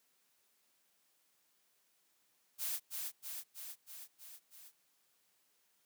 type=noise with echo; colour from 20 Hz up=blue; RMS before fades=-38 dBFS; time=2.58-2.8 s; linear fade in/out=50 ms; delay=320 ms; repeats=6; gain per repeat=-3 dB; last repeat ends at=4.72 s; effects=white hiss -75 dBFS RMS until 5.85 s + high-pass 150 Hz 12 dB/octave